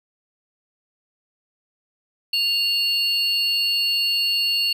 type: tone pair together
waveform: triangle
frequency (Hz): 2794 / 4401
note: F7 / C#8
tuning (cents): 0 / -13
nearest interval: minor sixth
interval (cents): 787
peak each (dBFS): -20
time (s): 2.33-4.73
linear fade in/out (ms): 5
effects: none